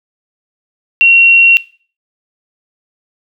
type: tone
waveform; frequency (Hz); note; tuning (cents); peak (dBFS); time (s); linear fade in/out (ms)
sine; 2738; F7; -35; -3; 1.01-1.57; 0
effects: noise-tail reverb RT60 0.4 s tail -19 dB re dry